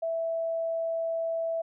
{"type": "tone", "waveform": "sine", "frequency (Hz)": 659, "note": "E5", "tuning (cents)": -1, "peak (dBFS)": -27, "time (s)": [0.02, 1.62], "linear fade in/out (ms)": 10, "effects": []}